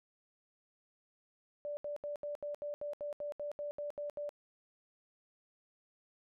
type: tone bursts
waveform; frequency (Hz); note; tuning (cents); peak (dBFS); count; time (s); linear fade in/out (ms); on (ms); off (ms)
sine; 585; D5; -7; -37; 14; 1.65-4.292; 0; 120; 74
effects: none